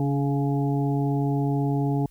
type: harmonic tone with a mistuned harmonic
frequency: 139.9 Hz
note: C#3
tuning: 16 cents sharp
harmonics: 1 / 2 / 3 / 5 / 6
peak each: -23 / -26 / -32 / -35 / -36 dBFS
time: 0-2.06 s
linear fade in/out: 2 ms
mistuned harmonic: 2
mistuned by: +25 cents
effects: added 40 Hz sine -51 dBFS peak until 2.1 s + white hiss -63 dBFS RMS until 2.1 s